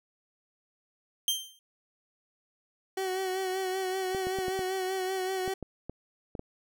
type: tone with exponential decay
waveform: sawtooth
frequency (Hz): 3148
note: G7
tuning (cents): +7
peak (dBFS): -19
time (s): 1.28-1.59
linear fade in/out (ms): 1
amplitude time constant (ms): 67
type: tone with vibrato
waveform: 30% pulse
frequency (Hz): 376.2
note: F#4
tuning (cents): +29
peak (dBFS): -27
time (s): 2.97-5.54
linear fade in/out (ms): 5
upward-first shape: sine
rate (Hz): 5.2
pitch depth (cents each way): 34
type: clicks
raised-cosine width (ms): 2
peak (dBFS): -24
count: 10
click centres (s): 4.148 / 4.27 / 4.387 / 4.482 / 4.592 / 5.478 / 5.627 / 5.896 / 6.352 / 6.394
effects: none